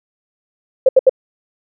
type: tone bursts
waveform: sine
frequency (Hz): 523.3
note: C5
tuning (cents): 0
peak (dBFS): -4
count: 3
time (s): 0.86-1.095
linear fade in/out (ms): 5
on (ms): 29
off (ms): 74
effects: none